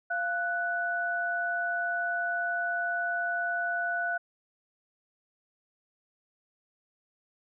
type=tone pair together; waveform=sine; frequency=693.2 / 1483 Hz; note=F5 / F#6; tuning=-13 / +4 cents; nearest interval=octave + minor second; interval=1317 cents; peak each=-32 / -29 dBFS; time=0.1-4.18 s; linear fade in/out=10 ms; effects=none